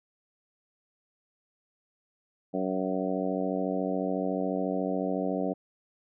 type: harmonic tone with a mistuned harmonic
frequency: 94 Hz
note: F#2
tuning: 28 cents sharp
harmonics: 2 / 3 / 4 / 5 / 6 / 7 / 8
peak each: -33 / -32 / -37 / -35 / -35 / -36 / -39 dBFS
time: 2.53-5.54 s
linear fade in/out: 20 ms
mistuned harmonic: 8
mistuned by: -16 cents
effects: none